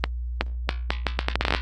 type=accelerating click train; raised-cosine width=0.3 ms; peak=-4 dBFS; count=15; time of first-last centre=0.04-1.549 s; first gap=370 ms; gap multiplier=0.76; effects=added 60 Hz sine -27 dBFS peak until 1.61 s + Opus 24 kbps